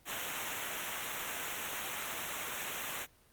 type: noise with comb filter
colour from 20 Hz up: pink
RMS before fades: -38 dBFS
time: 0.05-3.07 s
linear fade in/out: 50 ms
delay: 0.21 ms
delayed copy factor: -0.95
effects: pink hiss -65 dBFS RMS until 3.32 s + Opus 32 kbps